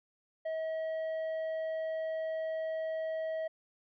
sine tone with tanh clipping, 640 Hz, D#5, 49 cents sharp, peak -34 dBFS, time 0.45-3.48 s, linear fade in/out 10 ms, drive 6 dB, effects none

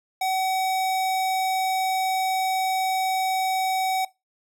square tone, 756 Hz, F#5, 37 cents sharp, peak -23 dBFS, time 0.21-4.05 s, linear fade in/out 5 ms, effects noise-tail reverb RT60 0.2 s tail -18 dB re dry

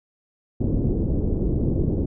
pink low-pass noise, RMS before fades -22 dBFS, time 0.6-2.06 s, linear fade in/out 10 ms, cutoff 400 Hz, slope 24 dB/octave, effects none

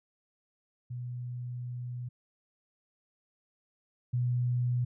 sine tone pair in turn, 123 / 123 Hz, B2 / B2, -7 / -7 cents, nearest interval unison, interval 0 cents, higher neither, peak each -35 / -26 dBFS, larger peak second, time 0.9-2.09 / 4.13-4.85 s, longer first, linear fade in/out 10 ms, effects none

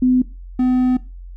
sine / triangle tone pair in turn, 253.2 / 253.2 Hz, B3 / B3, +43 / +43 cents, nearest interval unison, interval 0 cents, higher neither, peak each -11 dBFS, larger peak neither, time 0.02-0.22 / 0.59-0.97 s, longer second, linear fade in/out 5 ms, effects noise-tail reverb RT60 0.3 s tail -19 dB re dry + added 44 Hz sine -32 dBFS peak until 1.36 s

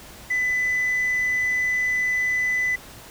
sine tone, 2000 Hz, B6, 21 cents sharp, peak -18 dBFS, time 0.3-2.76 s, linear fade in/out 10 ms, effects tanh soft clip ceiling -18 dBFS + pink hiss -43 dBFS RMS until 3.1 s

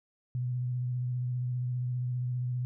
sine tone with vibrato, 124.4 Hz, B2, 13 cents sharp, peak -29 dBFS, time 0.35-2.65 s, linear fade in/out 0 ms, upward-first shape sine, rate 15 Hz, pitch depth 24 cents each way, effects none

